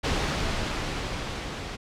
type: noise with level ramp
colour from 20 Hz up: pink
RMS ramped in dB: -25 to -35 dBFS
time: 0.03-1.77 s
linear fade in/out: 20 ms
effects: low-pass 5000 Hz 12 dB/octave